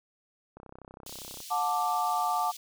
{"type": "click train", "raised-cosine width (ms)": 1, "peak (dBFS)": -32, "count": 28, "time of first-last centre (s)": [0.57, 1.403], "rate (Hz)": 32.4}
{"type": "high-pass noise", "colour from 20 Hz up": "pink", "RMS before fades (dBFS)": -44, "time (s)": [1.06, 2.57], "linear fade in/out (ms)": 5, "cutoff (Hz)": 3200, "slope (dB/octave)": 24}
{"type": "chord", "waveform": "sine", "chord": "D major", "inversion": "first", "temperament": "equal with one note detuned", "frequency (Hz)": [722.3, 880, 1174.7], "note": ["F#5", "A5", "D6"], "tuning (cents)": [-42, 0, 0], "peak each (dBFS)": -30, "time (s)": [1.5, 2.52], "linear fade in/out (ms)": 20}
{"effects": []}